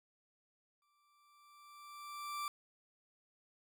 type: tone with exponential growth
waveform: 40% pulse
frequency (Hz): 1172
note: D6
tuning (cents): -4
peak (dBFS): -36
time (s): 0.82-2.48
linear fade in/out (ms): 1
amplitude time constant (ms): 360
effects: none